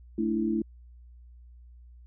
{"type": "chord", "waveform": "sine", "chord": "A suspended fourth", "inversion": "none", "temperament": "just", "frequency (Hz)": [220, 293.3, 330], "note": ["A3", "D4", "E4"], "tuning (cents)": [0, -2, 2], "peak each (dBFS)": [-28, -33, -28], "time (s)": [0.18, 0.62], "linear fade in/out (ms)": 5, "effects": ["added 60 Hz sine -48 dBFS peak until 2.06 s"]}